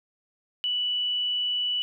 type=tone; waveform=sine; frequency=2960 Hz; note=F#7; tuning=in tune; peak=-24 dBFS; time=0.64-1.82 s; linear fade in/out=0 ms; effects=none